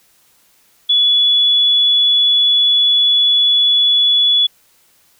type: tone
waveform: sine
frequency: 3415 Hz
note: G#7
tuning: 48 cents sharp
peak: -9 dBFS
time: 0.89-4.47 s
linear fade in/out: 10 ms
effects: white hiss -54 dBFS RMS until 5.19 s